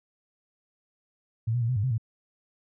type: tone with pitch steps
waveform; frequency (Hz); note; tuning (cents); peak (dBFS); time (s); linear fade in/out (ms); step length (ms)
sine; 113.2 / 122.3 / 115.2 / 127.5 / 101.8 / 130.5 / 112; A2 / B2 / A#2 / C3 / G#2 / C3 / A2; +50 / -16 / -20 / -44 / -34 / -4 / +31; -23; 1.47-1.981; 10; 73
effects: none